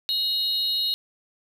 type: tone cluster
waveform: triangle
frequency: 2909 / 3800 / 4207 Hz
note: F#7 / A#7 / C8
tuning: -30 / +33 / +9 cents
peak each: -33 / -24 / -24 dBFS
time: 0.09-0.94 s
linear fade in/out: 0 ms
effects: none